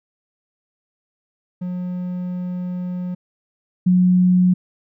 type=tone pair in turn; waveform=triangle / sine; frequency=180 / 181.46 Hz; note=F#3 / F#3; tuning=-47 / -33 cents; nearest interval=unison; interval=14 cents; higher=second; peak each=-21 / -11 dBFS; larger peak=second; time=1.61-3.15 / 3.86-4.54 s; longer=first; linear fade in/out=10 ms; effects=none